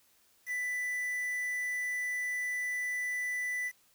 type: tone with quantisation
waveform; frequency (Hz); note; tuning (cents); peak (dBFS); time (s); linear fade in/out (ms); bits
triangle; 1985; B6; +8; -30; 0.46-3.72; 50; 8
effects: white hiss -67 dBFS RMS until 3.94 s